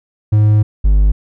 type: tone pair in turn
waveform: triangle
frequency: 106.1 / 50.36 Hz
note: G#2 / G1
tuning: +38 / +47 cents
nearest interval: octave + minor second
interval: 1291 cents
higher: first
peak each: -5 dBFS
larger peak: neither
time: 0.32-0.63 / 0.84-1.12 s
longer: first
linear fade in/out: 10 ms
effects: none